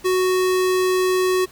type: tone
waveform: square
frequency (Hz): 370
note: F#4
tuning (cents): 0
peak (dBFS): -17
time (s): 0.04-1.46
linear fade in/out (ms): 20
effects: pink hiss -47 dBFS RMS until 1.51 s